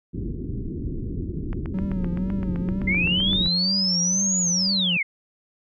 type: low-pass noise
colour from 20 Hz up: pink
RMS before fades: -29 dBFS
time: 0.13-3.49 s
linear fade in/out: 20 ms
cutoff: 380 Hz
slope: 48 dB/octave
type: click train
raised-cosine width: 0.5 ms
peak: -23 dBFS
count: 16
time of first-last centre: 1.53-3.461 s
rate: 7.77 Hz
type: tone with vibrato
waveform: triangle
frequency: 185 Hz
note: F#3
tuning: in tune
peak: -23 dBFS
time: 1.74-4.97 s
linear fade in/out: 2 ms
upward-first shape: triangle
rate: 2.1 Hz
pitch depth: 110 cents each way
type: linear two-way sweep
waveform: sine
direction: up then down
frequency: 2052 to 6920 to 2052 Hz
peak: -20 dBFS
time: 2.87-5.03 s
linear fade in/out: 10 ms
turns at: 4.4 s
effects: none